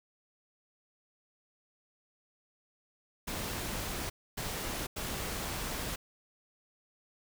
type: noise bursts at uneven times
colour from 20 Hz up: pink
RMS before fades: -37 dBFS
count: 3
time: 3.27-4.1 / 4.37-4.87 / 4.96-5.96 s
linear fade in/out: 10 ms
effects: none